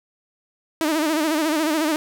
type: tone with vibrato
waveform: sawtooth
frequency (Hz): 311.1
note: D#4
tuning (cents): 0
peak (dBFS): -15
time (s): 0.81-1.96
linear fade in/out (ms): 0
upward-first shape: sine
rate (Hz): 14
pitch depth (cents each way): 95
effects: none